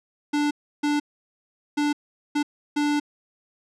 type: tone bursts at uneven times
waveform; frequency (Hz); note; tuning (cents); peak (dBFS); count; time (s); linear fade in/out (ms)
square; 293.7; D4; 0; -21; 5; 0.33-0.51 / 0.83-1 / 1.77-1.93 / 2.35-2.43 / 2.76-3; 10
effects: low-pass 7000 Hz 12 dB/octave

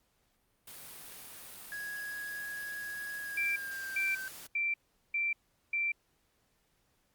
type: noise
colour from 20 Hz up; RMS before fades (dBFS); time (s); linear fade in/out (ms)
white; -48; 0.67-4.47; 5
type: tone with pitch glide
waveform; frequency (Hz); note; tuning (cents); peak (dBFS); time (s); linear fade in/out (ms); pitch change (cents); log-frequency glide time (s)
triangle; 1661.2 to 1550; G#6 to G6; 0 to -20; -36; 1.72-4.28; 0; -120; 3.21-4.12
type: tone bursts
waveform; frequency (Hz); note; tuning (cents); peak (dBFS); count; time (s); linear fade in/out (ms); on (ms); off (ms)
sine; 2349; D7; 0; -29; 5; 3.37-5.92; 5; 190; 400
effects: pink hiss -74 dBFS RMS until 7.14 s + Opus 48 kbps

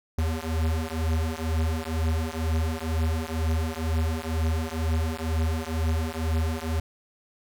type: beating tone pair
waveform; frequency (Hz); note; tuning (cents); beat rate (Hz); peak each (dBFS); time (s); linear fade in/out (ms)
square; 79.2 / 81.3; D#2 / E2; +31 / -23; 2.1; -28; 0.18-6.8; 5
effects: none

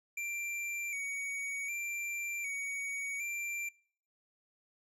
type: tone with vibrato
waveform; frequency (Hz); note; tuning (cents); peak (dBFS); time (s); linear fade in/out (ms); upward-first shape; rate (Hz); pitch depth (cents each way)
square; 2302; D7; -35; -36; 0.17-3.69; 5; square; 0.66; 44
effects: noise-tail reverb RT60 0.6 s tail -25 dB re dry + low-pass 12000 Hz 12 dB/octave

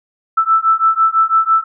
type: beating tone pair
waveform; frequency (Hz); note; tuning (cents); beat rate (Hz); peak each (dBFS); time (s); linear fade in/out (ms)
sine; 1318.5 / 1324.5; E6 / E6; 0 / +8; 6; -13; 0.37-1.64; 10
effects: none

